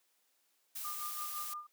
blue noise, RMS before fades -42 dBFS, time 0.75-1.54 s, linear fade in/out 10 ms
sine tone with tremolo, 1205 Hz, D6, 44 cents sharp, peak -39 dBFS, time 0.84-1.67 s, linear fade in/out 10 ms, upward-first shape sine, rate 5.9 Hz, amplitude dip 75%
effects white hiss -75 dBFS RMS until 1.72 s + high-pass 300 Hz 12 dB/octave

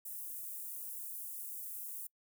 white high-pass noise, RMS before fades -44 dBFS, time 0.05-2.07 s, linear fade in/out 5 ms, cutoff 9600 Hz, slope 24 dB/octave, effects noise-tail reverb RT60 0.1 s tail -26 dB re dry

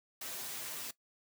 white noise with comb filter, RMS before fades -42 dBFS, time 0.21-0.91 s, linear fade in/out 5 ms, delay 7.7 ms, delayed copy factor +1, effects noise-tail reverb RT60 0.1 s tail -18 dB re dry + high-pass 150 Hz 12 dB/octave

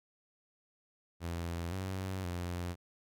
sawtooth tone with pitch steps, 85 / 94.7 / 87.9 Hz, F2 / F#2 / F2, -46 / +41 / +12 cents, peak -32 dBFS, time 1.2-2.76 s, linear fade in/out 50 ms, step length 520 ms, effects none

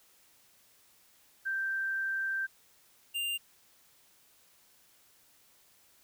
sine / square tone pair in turn, 1568 / 2794 Hz, G6 / F7, 0 / 0 cents, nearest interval minor seventh, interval 1000 cents, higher second, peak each -30 / -32 dBFS, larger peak first, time 1.45-2.47 / 3.14-3.38 s, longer first, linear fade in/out 20 ms, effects white hiss -64 dBFS RMS until 6.03 s

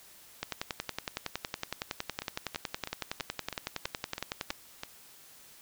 two click trains, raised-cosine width 0.2 ms, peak -19 / -15 dBFS, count 9 / 45, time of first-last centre 2.22-4.834 / 0.43-4.504 s, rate 3.06 / 10.8 Hz, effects white hiss -55 dBFS RMS until 5.61 s

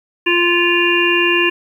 harmonic tone, 347.8 Hz, F4, 7 cents flat, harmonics 1 / 3 / 5 / 7 / 8, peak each -16 / -22 / -19 / -19 / -16 dBFS, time 0.26-1.5 s, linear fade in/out 10 ms, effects 8-bit

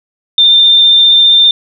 sine tone with vibrato, 3594 Hz, A7, 36 cents sharp, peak -3 dBFS, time 0.38-1.51 s, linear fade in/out 2 ms, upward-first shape sine, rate 15 Hz, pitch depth 12 cents each way, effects none

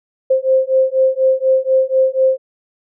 sine beating tone pair, 523.3 / 527.4 Hz, C5 / C5, 0 / +14 cents, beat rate 4.1 Hz, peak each -14 dBFS, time 0.3-2.38 s, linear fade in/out 10 ms, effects none

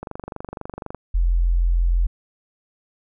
click train, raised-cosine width 1 ms, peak -17 dBFS, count 23, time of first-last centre 0.03-0.947 s, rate 24 Hz
sine tone, 43.13 Hz, F1, 21 cents flat, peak -15 dBFS, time 1.14-2.07 s, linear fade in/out 10 ms
effects none

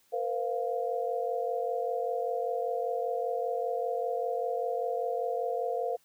sine chord, Bb suspended second, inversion none, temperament equal with one note detuned, 466.2 / 511.3 / 698.5 Hz, Bb4 / C5 / F5, 0 / -40 / 0 cents, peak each -33 dBFS, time 0.12-5.97 s, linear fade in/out 20 ms, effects white hiss -67 dBFS RMS until 6.04 s

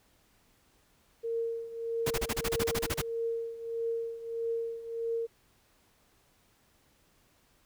sine tone with tremolo, 460 Hz, A#4, 23 cents flat, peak -28 dBFS, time 1.23-5.27 s, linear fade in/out 20 ms, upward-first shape triangle, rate 1.6 Hz, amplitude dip 80%
pink noise bursts, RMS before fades -31 dBFS, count 13, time 2.06-3.019 s, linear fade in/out 10 ms, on 47 ms, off 29 ms
effects pink hiss -67 dBFS RMS until 7.65 s

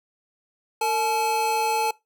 square tone pair together, 455.5 / 859.9 Hz, A#4 / A5, -40 / -40 cents, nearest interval major seventh, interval 1100 cents, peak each -28 / -23 dBFS, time 0.81-1.91 s, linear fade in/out 5 ms, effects noise-tail reverb RT60 0.2 s tail -22 dB re dry

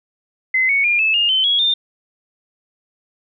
sine tone with pitch steps, 2049 / 2222 / 2409 / 2612 / 2832 / 3070 / 3329 / 3609 Hz, C7 / C#7 / D7 / E7 / F7 / G7 / G#7 / A7, -37 / +4 / +43 / -17 / +23 / -37 / +3 / +43 cents, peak -13 dBFS, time 0.54-1.74 s, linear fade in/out 5 ms, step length 150 ms, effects none

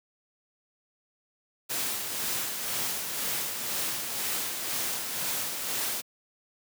white noise with tremolo, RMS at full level -30 dBFS, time 1.69-6.02 s, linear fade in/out 20 ms, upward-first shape sine, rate 2 Hz, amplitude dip 40%, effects high-pass 100 Hz 12 dB/octave

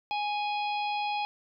harmonic tone, 830 Hz, G#5, 1 cent flat, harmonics 1 / 3 / 4 / 5 / 6, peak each -29 / -36 / -41 / -44 / -47 dBFS, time 0.11-1.25 s, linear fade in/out 0 ms, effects none

